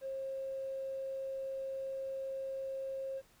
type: tone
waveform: triangle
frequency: 536 Hz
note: C5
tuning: 42 cents sharp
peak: -33 dBFS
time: 0.01-3.22 s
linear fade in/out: 50 ms
effects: tanh soft clip ceiling -35 dBFS + pink hiss -66 dBFS RMS until 3.4 s